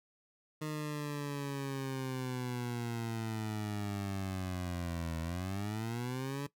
20% pulse linear two-way sweep, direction down then up, 154.3 to 80.7 to 144.1 Hz, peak -31 dBFS, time 0.61-6.47 s, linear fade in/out 10 ms, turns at 5.2 s, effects noise-tail reverb RT60 0.1 s tail -17 dB re dry

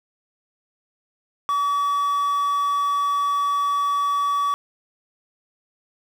triangle tone with quantisation, 1142 Hz, D6, 49 cents flat, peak -17 dBFS, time 1.49-4.54 s, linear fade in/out 0 ms, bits 7, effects none

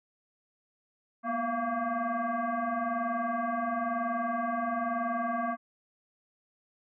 sine tone with frequency modulation, 220 Hz, A3, in tune, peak -28 dBFS, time 1.23-5.57 s, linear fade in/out 50 ms, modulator 461 Hz, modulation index 2.6, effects none

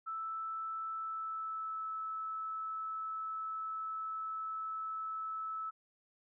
sine tone with pitch glide, 1318 to 1305.9 Hz, E6 to E6, -1 to -17 cents, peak -37 dBFS, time 0.06-5.71 s, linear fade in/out 20 ms, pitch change -16 cents, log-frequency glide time 0.94-1.87 s, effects none

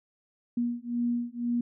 sine beating tone pair, 238.2 / 240.2 Hz, A#3 / B3, +38 / -48 cents, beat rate 2 Hz, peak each -30 dBFS, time 0.57-1.61 s, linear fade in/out 5 ms, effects none

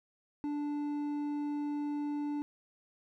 triangle tone with hard clipping, 292.7 Hz, D4, 6 cents flat, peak -34 dBFS, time 0.44-2.42 s, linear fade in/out 0 ms, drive 9 dB, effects none

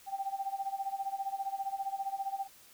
sine tone with tremolo, 784 Hz, G5, in tune, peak -30 dBFS, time 0.06-2.48 s, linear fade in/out 50 ms, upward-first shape sine, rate 15 Hz, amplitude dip 85%, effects white hiss -58 dBFS RMS until 2.73 s

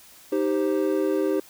triangle chord, C minor, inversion first, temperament equal, 311.1 / 392 / 523.3 Hz, Eb4 / G4 / C5, 0 / 0 / 0 cents, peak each -23 / -22 / -26 dBFS, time 0.32-1.4 s, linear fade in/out 5 ms, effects white hiss -50 dBFS RMS until 1.49 s

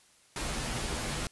pink noise with comb filter, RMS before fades -34 dBFS, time 0.36-1.27 s, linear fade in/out 2 ms, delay 11 ms, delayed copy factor -0.5, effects white hiss -62 dBFS RMS until 1.31 s + resampled to 24000 Hz

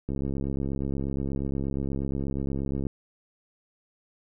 click train, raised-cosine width 3 ms, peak -18 dBFS, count 191, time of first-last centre 0.09-2.868 s, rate 68.4 Hz, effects none

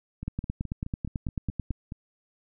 two click trains, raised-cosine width 5 ms, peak -23 / -17 dBFS, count 9 / 14, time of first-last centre 0.23-1.921 / 0.28-1.707 s, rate 4.73 / 9.11 Hz, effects none

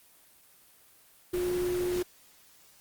sine tone in noise, 358.3 Hz, F4, 44 cents sharp, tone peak -27 dBFS, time 1.33-2.03 s, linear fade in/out 10 ms, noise pink, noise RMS -39 dBFS, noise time 1.33-2.03 s, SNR +9 dB, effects white hiss -59 dBFS RMS until 2.8 s + Opus 24 kbps

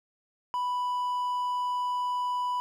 triangle tone, 989 Hz, B5, 2 cents sharp, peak -25 dBFS, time 0.54-2.6 s, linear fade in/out 0 ms, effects none

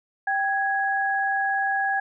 sine tone pair together, 784 / 1661.2 Hz, G5 / G#6, 0 / 0 cents, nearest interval octave + minor second, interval 1300 cents, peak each -24 dBFS, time 0.27-2 s, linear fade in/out 5 ms, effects none

